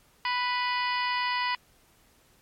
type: harmonic tone with a mistuned harmonic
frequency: 493.9 Hz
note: B4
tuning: in tune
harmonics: 2 / 3 / 4 / 5 / 6 / 7 / 8 / 9 / 10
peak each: -28 / -40 / -31 / -37 / -36 / -45 / -47 / -40 / -40 dBFS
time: 0.25-1.55 s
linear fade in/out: 2 ms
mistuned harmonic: 8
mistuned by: +69 cents
effects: pink hiss -62 dBFS RMS until 2.41 s + MP3 64 kbps